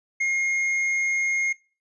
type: tone with hard clipping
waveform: sine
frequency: 2140 Hz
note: C7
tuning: 38 cents sharp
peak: -22 dBFS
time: 0.2-1.53 s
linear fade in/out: 10 ms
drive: 4 dB
effects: noise-tail reverb RT60 0.4 s tail -23 dB re dry + resampled to 24000 Hz